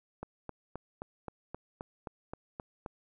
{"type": "click train", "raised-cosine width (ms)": 1, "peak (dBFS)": -25, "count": 11, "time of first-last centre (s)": [0.23, 2.862], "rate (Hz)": 3.8, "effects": []}